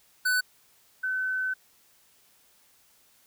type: tone pair in turn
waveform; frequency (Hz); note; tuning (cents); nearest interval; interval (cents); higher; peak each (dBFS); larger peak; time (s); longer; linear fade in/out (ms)
square / sine; 1499 / 1519; F#6 / F#6; +22 / +45; unison; 23; second; -23 / -26; first; 0.25-0.41 / 1.03-1.54; second; 10
effects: white hiss -62 dBFS RMS until 3.26 s